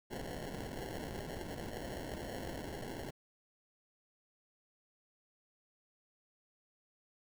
white noise with sample-and-hold, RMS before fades -43 dBFS, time 0.1-3.11 s, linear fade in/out 20 ms, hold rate 1225 Hz, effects none

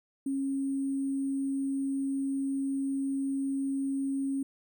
sine tone with sample-and-hold, 272.7 Hz, C#4, 28 cents flat, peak -28 dBFS, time 0.26-4.43 s, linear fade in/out 5 ms, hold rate 8820 Hz, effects none

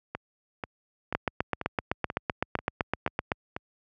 two click trains, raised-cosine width 0.5 ms, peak -10 / -17 dBFS, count 18 / 8, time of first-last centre 1.15-3.318 / 0.15-3.565 s, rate 7.84 / 2.05 Hz, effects high-pass 60 Hz 12 dB/octave

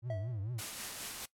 triangle tone with vibrato, 110 Hz, A2, in tune, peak -34 dBFS, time 0.02-0.62 s, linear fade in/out 50 ms, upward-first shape triangle, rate 4.5 Hz, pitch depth 270 cents each way
triangle tone with exponential decay, 650 Hz, E5, 24 cents flat, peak -33 dBFS, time 0.1-0.48 s, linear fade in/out 2 ms, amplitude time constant 81 ms
white noise with tremolo, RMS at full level -40 dBFS, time 0.58-1.26 s, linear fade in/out 10 ms, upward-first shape sine, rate 4.8 Hz, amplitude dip 30%
effects noise-tail reverb RT60 0.1 s tail -19 dB re dry + low-pass 12000 Hz 12 dB/octave

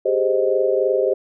sine chord, Ab major seventh, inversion third, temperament equal, 392 / 415.3 / 523.3 / 622.3 Hz, G4 / Ab4 / C5 / Eb5, 0 / 0 / 0 / 0 cents, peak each -20 / -24 / -19 / -23 dBFS, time 0.05-1.14 s, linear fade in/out 10 ms, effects none

